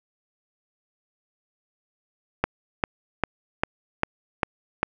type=click train; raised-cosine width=0.5 ms; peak=-5 dBFS; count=7; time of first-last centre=2.44-4.83 s; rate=2.51 Hz; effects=none